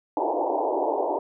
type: band-pass noise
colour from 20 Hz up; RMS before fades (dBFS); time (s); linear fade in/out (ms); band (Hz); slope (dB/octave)
white; -25; 0.17-1.19; 2; 290 to 940; 96
effects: none